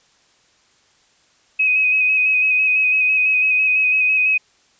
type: tone with vibrato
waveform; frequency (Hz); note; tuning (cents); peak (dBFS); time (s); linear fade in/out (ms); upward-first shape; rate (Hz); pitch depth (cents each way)
sine; 2528; D#7; +27; -13; 1.59-4.38; 10; square; 6; 20
effects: white hiss -57 dBFS RMS until 4.79 s + resampled to 16000 Hz